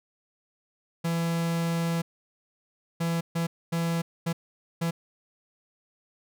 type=tone bursts at uneven times; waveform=45% pulse; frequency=167.2 Hz; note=E3; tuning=25 cents sharp; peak=-25 dBFS; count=6; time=1.04-2.02 / 3-3.21 / 3.35-3.47 / 3.72-4.02 / 4.26-4.33 / 4.81-4.91 s; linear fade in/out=10 ms; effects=none